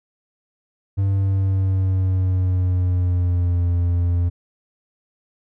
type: tone with pitch glide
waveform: triangle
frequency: 97.8 to 87.13 Hz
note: G2 to F2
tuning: -4 to -4 cents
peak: -14 dBFS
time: 0.97-4.3 s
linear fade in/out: 20 ms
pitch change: -200 cents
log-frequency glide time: 1.09-3.67 s
effects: none